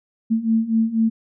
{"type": "beating tone pair", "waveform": "sine", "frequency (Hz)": [222, 226.1], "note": ["A3", "A3"], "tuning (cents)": [16, 47], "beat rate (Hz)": 4.1, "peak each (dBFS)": [-21, -18], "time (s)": [0.3, 1.1], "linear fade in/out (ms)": 20, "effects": []}